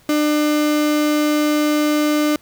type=tone; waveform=35% pulse; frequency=300 Hz; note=D4; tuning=37 cents sharp; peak=-13 dBFS; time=0.09-2.36 s; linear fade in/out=2 ms; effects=pink hiss -52 dBFS RMS until 2.41 s